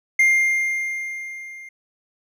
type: tone with level ramp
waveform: triangle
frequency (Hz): 2110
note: C7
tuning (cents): +14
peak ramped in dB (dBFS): -10 to -35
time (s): 0.19-1.69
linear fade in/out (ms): 5
effects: none